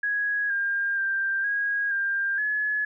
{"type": "tone with pitch steps", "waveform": "sine", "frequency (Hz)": [1662, 1605, 1582, 1643, 1595, 1702], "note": ["G#6", "G6", "G6", "G#6", "G6", "G#6"], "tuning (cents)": [1, 40, 15, -19, 30, 42], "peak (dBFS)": -23, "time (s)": [0.03, 2.85], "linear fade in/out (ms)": 5, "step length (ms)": 470, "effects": []}